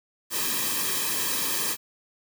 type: noise with comb filter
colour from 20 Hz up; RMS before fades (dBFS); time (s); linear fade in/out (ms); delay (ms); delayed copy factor
white; -27; 0.3-1.77; 50; 1.4; -0.85
effects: none